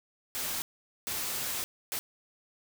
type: noise bursts at uneven times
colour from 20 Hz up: white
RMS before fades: -34 dBFS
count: 3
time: 0.35-0.62 / 1.07-1.64 / 1.92-1.99 s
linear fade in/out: 0 ms
effects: none